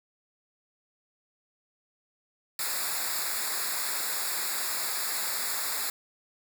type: noise with comb filter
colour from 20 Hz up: white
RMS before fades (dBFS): -31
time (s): 2.59-5.9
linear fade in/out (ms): 2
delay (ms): 0.33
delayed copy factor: -0.9
effects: none